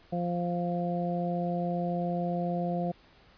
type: harmonic tone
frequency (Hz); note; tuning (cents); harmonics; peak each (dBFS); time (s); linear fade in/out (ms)
174.61; F3; 0; 1 / 2 / 3 / 4; -30 / -38 / -35 / -34; 0.12-2.92; 10
effects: pink hiss -59 dBFS RMS until 3.37 s + resampled to 11025 Hz